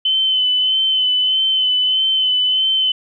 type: tone with vibrato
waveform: sine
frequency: 3043 Hz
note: F#7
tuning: 48 cents sharp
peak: -13 dBFS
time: 0.05-2.92 s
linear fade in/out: 5 ms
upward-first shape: sine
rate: 1.6 Hz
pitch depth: 26 cents each way
effects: none